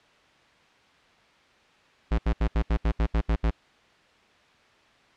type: tone bursts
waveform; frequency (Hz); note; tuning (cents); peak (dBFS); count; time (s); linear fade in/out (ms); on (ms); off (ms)
square; 55.7; A1; +22; -21; 10; 2.11-3.507; 10; 74; 73
effects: white hiss -58 dBFS RMS until 5.16 s + low-pass 3000 Hz 12 dB/octave